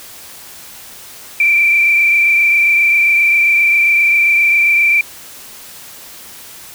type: tone with frequency modulation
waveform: sine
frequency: 2349 Hz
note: D7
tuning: in tune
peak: -8 dBFS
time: 1.4-5.01 s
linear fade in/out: 2 ms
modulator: 27.5 Hz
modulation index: 1.7
effects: white hiss -35 dBFS RMS until 6.74 s